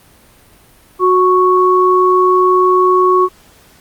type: tone pair together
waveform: sine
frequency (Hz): 367.2 / 1108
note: F#4 / C#6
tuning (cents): -13 / -1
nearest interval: octave + perfect fifth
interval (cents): 1912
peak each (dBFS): -10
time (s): 0.99-3.29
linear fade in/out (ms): 50
effects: pink hiss -46 dBFS RMS until 3.8 s + Opus 32 kbps